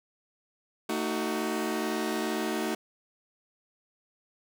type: chord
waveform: sawtooth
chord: D# diminished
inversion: second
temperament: just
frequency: 224 / 311.1 / 373.4 Hz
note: A3 / D#4 / F#4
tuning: +31 / 0 / +16 cents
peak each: -29 dBFS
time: 0.89-2.75 s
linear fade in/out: 5 ms
effects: none